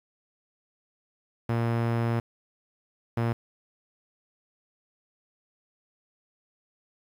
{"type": "tone bursts at uneven times", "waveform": "sawtooth", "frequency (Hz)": 116.54, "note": "A#2", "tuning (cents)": 0, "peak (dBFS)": -20, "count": 2, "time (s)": [[1.49, 2.2], [3.17, 3.33]], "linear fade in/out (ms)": 5, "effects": ["low-pass 2000 Hz 12 dB/octave", "9-bit"]}